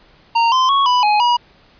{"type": "tone with pitch steps", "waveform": "square", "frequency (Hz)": [925, 1034, 1108, 990, 838, 964], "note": ["A#5", "C6", "C#6", "B5", "G#5", "B5"], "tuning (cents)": [-14, -21, -1, 4, 15, -42], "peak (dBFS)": -12, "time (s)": [0.35, 1.37], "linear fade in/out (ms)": 10, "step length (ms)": 170, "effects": ["pink hiss -50 dBFS RMS until 1.79 s", "resampled to 11025 Hz"]}